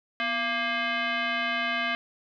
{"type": "tone with frequency modulation", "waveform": "sine", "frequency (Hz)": 246.9, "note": "B3", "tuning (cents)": 0, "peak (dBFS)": -25, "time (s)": [0.2, 1.95], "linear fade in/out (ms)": 0, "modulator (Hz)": 931, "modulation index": 2.9, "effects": []}